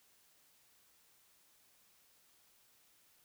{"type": "silence", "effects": ["white hiss -69 dBFS RMS until 3.24 s"]}